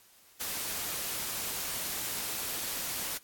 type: noise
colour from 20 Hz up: white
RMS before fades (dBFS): -35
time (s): 0.4-3.18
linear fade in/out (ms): 10
effects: white hiss -60 dBFS RMS until 3.23 s + AAC 64 kbps